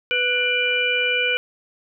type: harmonic tone with a mistuned harmonic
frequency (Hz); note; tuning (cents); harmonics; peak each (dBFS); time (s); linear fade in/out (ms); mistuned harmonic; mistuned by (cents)
493.9; B4; 0; 1 / 3 / 5 / 6; -26 / -25 / -21 / -24; 0.11-1.37; 0; 5; -65
effects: none